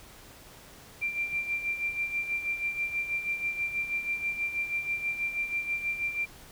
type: tone with tremolo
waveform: sine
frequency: 2365 Hz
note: D7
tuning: 12 cents sharp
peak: -26 dBFS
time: 1.01-6.26 s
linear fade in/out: 20 ms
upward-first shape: sine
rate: 6.2 Hz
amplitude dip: 65%
effects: pink hiss -51 dBFS RMS until 6.51 s